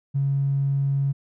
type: tone with tanh clipping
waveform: triangle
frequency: 138.59 Hz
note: C#3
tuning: in tune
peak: -19 dBFS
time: 0.14-1.13 s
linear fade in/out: 20 ms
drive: 2 dB
effects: none